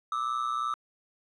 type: ring-modulated tone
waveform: triangle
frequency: 1244.5 Hz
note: D#6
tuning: in tune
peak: -23 dBFS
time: 0.12-0.74 s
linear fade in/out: 0 ms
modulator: 61.4 Hz
effects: resampled to 24000 Hz

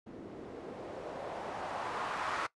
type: noise with low-pass filter sweep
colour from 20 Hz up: blue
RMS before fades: -40 dBFS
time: 0.06-2.47 s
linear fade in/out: 10 ms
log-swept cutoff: 300 to 1300 Hz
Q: 1.8
effects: noise-tail reverb RT60 0.1 s tail -19 dB re dry + resampled to 24000 Hz

